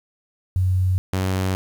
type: tone pair in turn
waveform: sine / sawtooth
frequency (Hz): 92.5 / 94.17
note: F#2 / F#2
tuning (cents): 0 / +31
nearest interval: unison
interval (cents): 31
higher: second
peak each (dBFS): -16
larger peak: neither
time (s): 0.56-0.98 / 1.13-1.55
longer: neither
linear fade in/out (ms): 0
effects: 8-bit